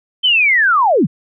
sine linear sweep, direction down, 3136 to 111.7 Hz, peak -9 dBFS, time 0.23-1.07 s, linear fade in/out 20 ms, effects none

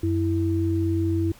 sine tone pair together, 92.5 / 329.6 Hz, F#2 / E4, 0 / 0 cents, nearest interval octave + minor seventh, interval 2200 cents, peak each -23 dBFS, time 0.03-1.32 s, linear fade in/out 5 ms, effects pink hiss -51 dBFS RMS until 1.39 s

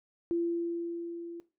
sine tone with level ramp, 340.2 Hz, F4, 45 cents flat, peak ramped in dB -26 to -40 dBFS, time 0.31-1.4 s, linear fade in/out 0 ms, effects noise-tail reverb RT60 0.3 s tail -17 dB re dry

